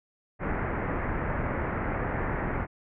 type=low-pass noise; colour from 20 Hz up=pink; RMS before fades=-30 dBFS; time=0.39-2.67 s; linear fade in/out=50 ms; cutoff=2100 Hz; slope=48 dB/octave; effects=none